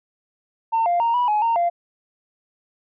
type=tone with pitch steps; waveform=sine; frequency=906 / 698 / 928 / 978 / 844 / 921 / 692 Hz; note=A#5 / F5 / A#5 / B5 / G#5 / A#5 / F5; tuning=-50 / -1 / -8 / -17 / +28 / -21 / -16 cents; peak=-15 dBFS; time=0.72-1.7 s; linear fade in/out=20 ms; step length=140 ms; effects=tanh soft clip ceiling -14 dBFS